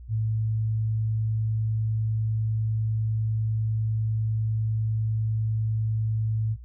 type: tone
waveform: sine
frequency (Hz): 110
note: A2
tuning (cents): 0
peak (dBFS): -23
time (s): 0.08-6.57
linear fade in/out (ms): 50
effects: noise-tail reverb RT60 0.1 s tail -25 dB re dry + added 60 Hz sine -40 dBFS peak until 6.64 s